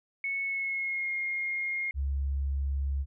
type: tone with pitch glide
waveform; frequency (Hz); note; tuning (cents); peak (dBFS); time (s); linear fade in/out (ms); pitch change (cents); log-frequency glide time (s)
sine; 2205 to 2137; C#7 to C7; -10 to +36; -29; 0.24-1.91; 2; -54; 0.43-1.12
type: tone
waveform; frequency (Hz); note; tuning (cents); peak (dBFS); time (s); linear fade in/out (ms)
sine; 69; C#2; -7; -27; 1.94-3.06; 50
effects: none